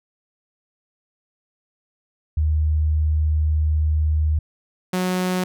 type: tone pair in turn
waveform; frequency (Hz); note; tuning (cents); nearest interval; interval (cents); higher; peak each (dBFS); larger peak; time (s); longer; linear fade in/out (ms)
sine / sawtooth; 77 / 183.14; D#2 / F#3; -17 / -17; octave + minor third; 1500; second; -16; neither; 2.37-4.39 / 4.93-5.44; first; 5
effects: none